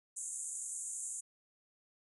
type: band-pass noise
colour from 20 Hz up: pink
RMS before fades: -42 dBFS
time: 0.16-1.21 s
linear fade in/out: 10 ms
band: 6700 to 10000 Hz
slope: 96 dB/octave
effects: none